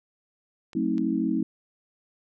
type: clicks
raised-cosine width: 0.2 ms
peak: -28 / -28 dBFS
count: 2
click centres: 0.732 / 0.981 s
type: chord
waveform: sine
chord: F# diminished seventh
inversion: none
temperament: just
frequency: 185 / 222 / 266.4 / 319.7 Hz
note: F#3 / A3 / C4 / Eb4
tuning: 0 / +16 / +31 / +47 cents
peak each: -31 / -28 / -28 / -27 dBFS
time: 0.75-1.43 s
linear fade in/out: 5 ms
effects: none